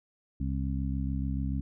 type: harmonic tone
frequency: 66.9 Hz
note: C2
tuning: 39 cents sharp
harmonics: 1 / 2 / 3 / 4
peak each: -31 / -34 / -36 / -37 dBFS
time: 0.4-1.61 s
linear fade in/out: 5 ms
effects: none